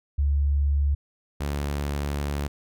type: tone pair in turn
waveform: sine / sawtooth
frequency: 71.2 / 71.86 Hz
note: C#2 / D2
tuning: +47 / -37 cents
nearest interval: unison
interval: 16 cents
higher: second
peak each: -19 / -22 dBFS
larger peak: first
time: 0.18-0.95 / 1.4-2.48 s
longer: second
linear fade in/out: 10 ms
effects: none